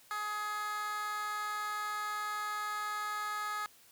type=tone with high-pass filter; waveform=15% pulse; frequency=420.3 Hz; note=G#4; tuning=21 cents sharp; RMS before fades=-37 dBFS; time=0.11-3.66 s; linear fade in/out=0 ms; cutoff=1200 Hz; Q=2.6; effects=white hiss -61 dBFS RMS until 3.91 s